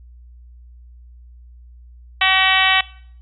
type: harmonic tone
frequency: 379.5 Hz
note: F#4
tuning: 44 cents sharp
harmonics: 2 / 3 / 4 / 5 / 6 / 7 / 8 / 9 / 10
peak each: -22 / -22 / -25 / -19 / -21 / -21 / -20 / -25 / -25 dBFS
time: 2.21-2.81 s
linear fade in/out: 5 ms
effects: noise-tail reverb RT60 0.6 s tail -20 dB re dry + added 60 Hz sine -40 dBFS peak until 3.21 s